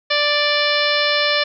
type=harmonic tone with a mistuned harmonic; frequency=587.3 Hz; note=D5; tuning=in tune; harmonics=1 / 2 / 3 / 4 / 5 / 6 / 7 / 8 / 9; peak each=-21 / -25 / -22 / -23 / -25 / -24 / -24 / -30 / -26 dBFS; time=0.1-1.44 s; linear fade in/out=10 ms; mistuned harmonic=7; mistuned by=+18 cents; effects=none